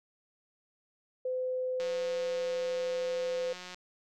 sine tone, 510 Hz, C5, 44 cents flat, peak -30 dBFS, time 1.25-3.53 s, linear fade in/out 5 ms
click train, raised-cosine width 0.2 ms, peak -27 dBFS, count 353, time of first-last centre 1.8-3.745 s, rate 181 Hz
effects none

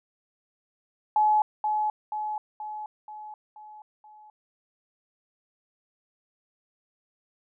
sine tone with echo, 851 Hz, G#5, 42 cents sharp, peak -18 dBFS, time 1.16-1.42 s, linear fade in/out 2 ms, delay 480 ms, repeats 6, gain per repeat -5 dB, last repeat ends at 4.3 s, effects none

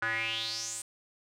square tone with band-pass filter sweep, 112.8 Hz, A2, 44 cents sharp, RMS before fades -34 dBFS, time 0.02-0.82 s, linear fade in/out 5 ms, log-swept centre 1500 to 8900 Hz, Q 6.2, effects none

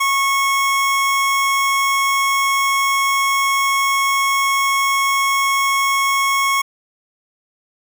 25% pulse tone, 1097 Hz, C#6, 18 cents flat, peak -11 dBFS, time 0-6.62 s, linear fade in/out 10 ms, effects none

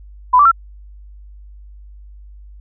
sine tone with pitch steps, 1000 / 1162 / 1350.3 Hz, B5 / D6 / E6, +21 / -19 / +41 cents, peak -6 dBFS, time 0.33-0.516 s, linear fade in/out 10 ms, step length 62 ms, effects added 50 Hz sine -36 dBFS peak until 2.6 s

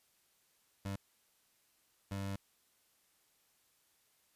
25% pulse tone bursts at uneven times, 98.4 Hz, G2, 7 cents sharp, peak -34 dBFS, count 2, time 0.85-0.96 / 2.11-2.36 s, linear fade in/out 5 ms, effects white hiss -73 dBFS RMS until 4.35 s + resampled to 32000 Hz

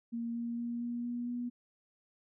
sine tone with pitch steps, 233.1 / 235 / 236.9 / 238.8 / 240.8 / 242.7 Hz, A#3 / A#3 / A#3 / A#3 / B3 / B3, 0 / +14 / +28 / +42 / -44 / -30 cents, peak -34 dBFS, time 0.12-1.5 s, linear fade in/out 20 ms, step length 230 ms, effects none

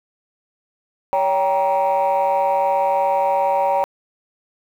sine chord, G diminished, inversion second, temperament just, 564.5 / 784 / 940.8 Hz, Db5 / G5 / Bb5, +31 / 0 / +16 cents, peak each -18 dBFS, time 1.13-3.84 s, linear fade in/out 0 ms, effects tanh soft clip ceiling -11 dBFS + 8-bit

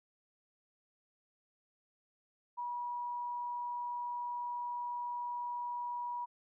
sine tone, 967 Hz, B5, 37 cents flat, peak -36 dBFS, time 2.57-6.26 s, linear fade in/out 20 ms, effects none

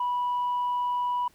sine tone, 981 Hz, B5, 12 cents flat, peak -23 dBFS, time 0-1.28 s, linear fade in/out 5 ms, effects tanh soft clip ceiling -22 dBFS + pink hiss -61 dBFS RMS until 1.34 s

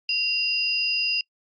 sine tone pair together, 2767 / 4930 Hz, F7 / D#8, -17 / -17 cents, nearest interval minor seventh, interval 1000 cents, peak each -24 dBFS, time 0.09-1.21 s, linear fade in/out 2 ms, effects noise-tail reverb RT60 0.1 s tail -24 dB re dry + Opus 32 kbps

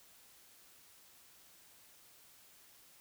silence, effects white hiss -62 dBFS RMS until 3 s

